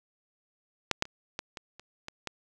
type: clicks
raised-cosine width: 0.2 ms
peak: -7 / -8 / -29 / -16 / -22 / -29 / -21 / -17 dBFS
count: 8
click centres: 0.913 / 1.024 / 1.054 / 1.391 / 1.572 / 1.796 / 2.084 / 2.273 s
effects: none